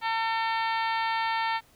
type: harmonic tone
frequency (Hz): 450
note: A4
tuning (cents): +39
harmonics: 2 / 3 / 4 / 5 / 6 / 7 / 8 / 9 / 10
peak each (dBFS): -27 / -35 / -34 / -35 / -41 / -41 / -42 / -45 / -45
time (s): 0.01-1.61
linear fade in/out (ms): 50
effects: pink hiss -60 dBFS RMS until 1.75 s